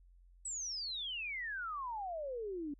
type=exponential sweep; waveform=sine; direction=down; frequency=8040 to 277.5 Hz; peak=-38 dBFS; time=0.45-2.74 s; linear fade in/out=5 ms; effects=added 44 Hz sine -59 dBFS peak until 2.79 s